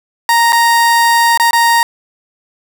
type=tone with dropouts; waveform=30% pulse; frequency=932.3 Hz; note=A#5; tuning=in tune; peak=-5 dBFS; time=0.29-1.83 s; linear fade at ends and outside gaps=1 ms; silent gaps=0.523-0.529 / 1.375-1.398 / 1.509-1.531 s; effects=none